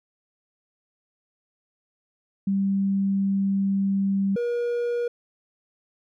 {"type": "tone pair in turn", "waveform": ["sine", "triangle"], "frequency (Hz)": [196, 478.2], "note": ["G3", "A#4"], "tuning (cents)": [0, 44], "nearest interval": "octave + minor third", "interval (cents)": 1544, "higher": "second", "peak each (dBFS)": [-20, -21], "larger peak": "first", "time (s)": [[2.47, 4.36], [4.36, 5.08]], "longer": "first", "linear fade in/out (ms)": 5, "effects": []}